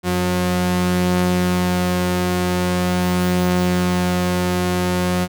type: tone pair together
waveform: sawtooth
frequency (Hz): 89.8 / 180.03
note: F2 / F#3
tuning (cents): +49 / -47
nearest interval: octave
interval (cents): 1204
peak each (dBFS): -20 / -13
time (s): 0.03-5.28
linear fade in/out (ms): 50
effects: none